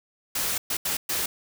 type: noise bursts at uneven times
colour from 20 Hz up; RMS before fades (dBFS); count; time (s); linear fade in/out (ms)
white; -27; 4; 0.35-0.58 / 0.7-0.77 / 0.85-0.97 / 1.09-1.26; 5
effects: none

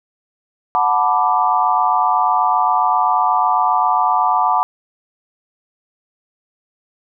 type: chord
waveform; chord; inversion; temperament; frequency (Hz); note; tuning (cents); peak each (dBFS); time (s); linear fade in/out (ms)
sine; B minor seventh; second; equal with one note detuned; 733.2 / 880 / 987.8 / 1174.7; F#5 / A5 / B5 / D6; -16 / 0 / 0 / 0; -18; 0.75-4.63; 0
effects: none

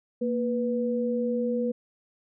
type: tone pair together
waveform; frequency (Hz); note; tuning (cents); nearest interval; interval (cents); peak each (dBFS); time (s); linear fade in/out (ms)
sine; 233.1 / 490.9; A#3 / B4; 0 / -10; octave + minor second; 1290; -27; 0.21-1.72; 10
effects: none

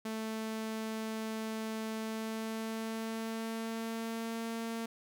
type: tone with pitch glide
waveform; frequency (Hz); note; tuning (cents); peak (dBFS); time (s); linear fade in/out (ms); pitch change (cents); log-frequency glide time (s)
sawtooth; 220.5 to 227.9; A3 to A#3; +4 to -39; -32; 0.05-4.86; 5; +57; 1.97-4.45
effects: none

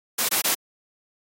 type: noise bursts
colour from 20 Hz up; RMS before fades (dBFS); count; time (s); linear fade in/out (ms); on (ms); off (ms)
white; -22; 3; 0.18-0.55; 10; 110; 20
effects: high-pass 200 Hz 12 dB/octave + AAC 48 kbps

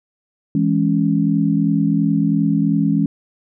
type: chord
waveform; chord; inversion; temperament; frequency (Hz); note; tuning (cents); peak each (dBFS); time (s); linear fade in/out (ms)
sine; C# minor; first; equal; 164.81 / 207.7 / 277.2; E3 / G#3 / C#4; 0 / 0 / 0; -18; 0.55-3.06; 2
effects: none

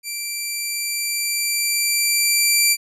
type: tone with level ramp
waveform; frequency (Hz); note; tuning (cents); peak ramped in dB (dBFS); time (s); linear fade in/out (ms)
10% pulse; 2349; D7; 0; -17 to -4; 0.03-2.77; 50
effects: resampled to 32000 Hz

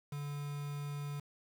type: tone with quantisation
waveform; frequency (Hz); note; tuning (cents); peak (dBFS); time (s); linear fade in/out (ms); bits
triangle; 144.6; D3; -27; -36; 0.12-1.2; 5; 8
effects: none

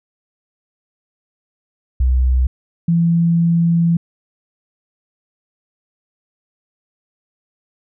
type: tone pair in turn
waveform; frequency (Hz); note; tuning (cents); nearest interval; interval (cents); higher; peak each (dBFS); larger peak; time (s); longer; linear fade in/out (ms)
sine; 63.5 / 168.5; B1 / E3; +49 / +38; octave + perfect fourth; 1689; second; -11; neither; 2-2.47 / 2.88-3.97; second; 5
effects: none

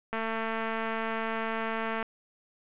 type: click train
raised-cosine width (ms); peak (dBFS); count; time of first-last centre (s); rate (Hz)
0.5; -18; 426; 0.13-2.027; 224
effects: resampled to 8000 Hz + 9-bit

